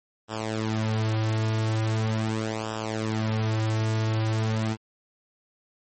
sawtooth tone with flanger, 110 Hz, A2, in tune, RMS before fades -26 dBFS, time 0.28-4.77 s, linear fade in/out 50 ms, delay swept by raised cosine 0.46 to 5.26 ms, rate 0.41 Hz, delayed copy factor -0.8, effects MP3 32 kbps

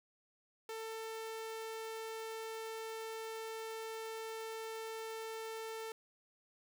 sawtooth tone, 445.7 Hz, A4, 22 cents sharp, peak -38 dBFS, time 0.69-5.92 s, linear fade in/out 2 ms, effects none

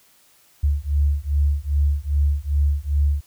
sine beating tone pair, 71 / 73.5 Hz, C#2 / D2, +42 / +2 cents, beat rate 2.5 Hz, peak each -20 / -20 dBFS, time 0.63-3.21 s, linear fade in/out 10 ms, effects white hiss -56 dBFS RMS until 3.26 s

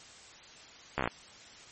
slowing click train, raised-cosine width 0.5 ms, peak -14 dBFS, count 7, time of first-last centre 0.98-1.075 s, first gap 14 ms, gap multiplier 1.05, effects white hiss -52 dBFS RMS until 1.71 s + MP3 32 kbps

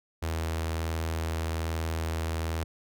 sawtooth tone with notch filter, 81.2 Hz, E2, 26 cents flat, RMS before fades -31 dBFS, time 0.22-2.64 s, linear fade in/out 10 ms, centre 190 Hz, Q 1.3, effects none

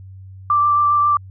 sine tone with vibrato, 1174.7 Hz, D6, in tune, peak -12 dBFS, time 0.5-1.17 s, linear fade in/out 2 ms, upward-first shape triangle, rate 7.4 Hz, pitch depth 14 cents each way, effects added 95 Hz sine -35 dBFS peak until 1.3 s

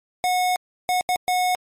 square tone bursts at uneven times, 729 Hz, F#5, 26 cents flat, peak -19 dBFS, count 4, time 0.24-0.56 / 0.89-1.01 / 1.09-1.16 / 1.28-1.55 s, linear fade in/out 0 ms, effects MP3 64 kbps

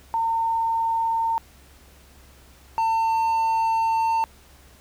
sine / triangle tone pair in turn, 909 / 900.6 Hz, A#5 / A5, -44 / +40 cents, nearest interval unison, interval 16 cents, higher first, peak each -20 / -17 dBFS, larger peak second, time 0.14-1.38 / 2.78-4.24 s, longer second, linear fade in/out 0 ms, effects added 67 Hz sine -51 dBFS peak until 4.8 s + pink hiss -53 dBFS RMS until 4.8 s

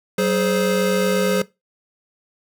square tone cluster, 189.5 / 419.5 / 520 Hz, F#3 / G#4 / C5, +42 / +17 / -11 cents, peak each -22 dBFS, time 0.18-1.42 s, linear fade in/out 5 ms, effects noise-tail reverb RT60 0.2 s tail -18 dB re dry

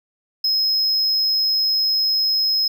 triangle tone, 5130 Hz, E8, 48 cents flat, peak -15 dBFS, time 0.44-2.68 s, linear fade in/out 5 ms, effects none

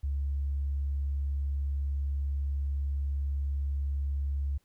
sine tone, 70 Hz, C#2, 18 cents sharp, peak -27 dBFS, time 0.03-4.58 s, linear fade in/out 10 ms, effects tanh soft clip ceiling -23 dBFS + pink hiss -72 dBFS RMS until 4.64 s

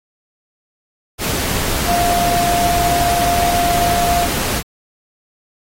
sine tone in noise, 698.5 Hz, F5, in tune, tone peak -15 dBFS, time 1.85-4.28 s, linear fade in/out 50 ms, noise pink, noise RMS -20 dBFS, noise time 1.18-4.63 s, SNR +2 dB, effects AAC 48 kbps

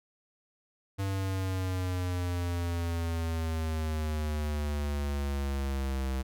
square exponential sweep, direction down, 98 to 65.41 Hz, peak -30 dBFS, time 0.98-6.23 s, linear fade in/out 20 ms, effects none

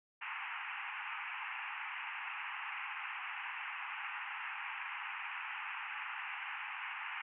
white band-pass noise, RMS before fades -43 dBFS, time 0.21-7.22 s, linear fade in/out 10 ms, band 800 to 2800 Hz, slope 96 dB/octave, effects none

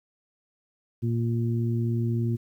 harmonic tone, 116.54 Hz, A#2, in tune, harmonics 1 / 2 / 3, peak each -24 / -30 / -34 dBFS, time 1.02-2.37 s, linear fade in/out 20 ms, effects 10-bit

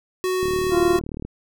square tone, 370 Hz, F#4, in tune, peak -21 dBFS, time 0.24-0.99 s, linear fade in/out 0 ms
click train, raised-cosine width 3 ms, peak -18 dBFS, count 32, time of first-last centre 0.43-1.25 s, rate 37.8 Hz
harmonic tone, 347.1 Hz, F4, 11 cents flat, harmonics 1 / 2 / 3 / 4, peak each -17 / -27 / -29 / -34 dBFS, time 0.7-1.01 s, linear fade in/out 50 ms
effects none

